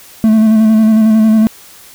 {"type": "tone with vibrato", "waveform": "triangle", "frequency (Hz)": 219.1, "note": "A3", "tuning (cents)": -7, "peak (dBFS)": -3, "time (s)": [0.24, 1.47], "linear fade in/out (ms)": 0, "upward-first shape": "square", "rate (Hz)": 11, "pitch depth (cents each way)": 23, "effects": ["white hiss -38 dBFS RMS until 1.94 s"]}